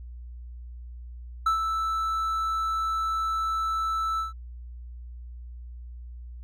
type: tone with ADSR envelope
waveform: triangle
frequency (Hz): 1318.5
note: E6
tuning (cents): 0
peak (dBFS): -17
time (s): 1.46-4.33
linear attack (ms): 6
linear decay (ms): 110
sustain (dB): -6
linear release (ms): 140
effects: added 60 Hz sine -38 dBFS peak until 6.43 s